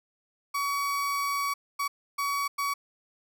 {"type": "tone bursts at uneven times", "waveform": "35% pulse", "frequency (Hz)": 1131, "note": "C#6", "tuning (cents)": 34, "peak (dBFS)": -25, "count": 4, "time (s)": [[0.54, 1.54], [1.79, 1.88], [2.18, 2.48], [2.58, 2.74]], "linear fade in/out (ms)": 10, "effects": []}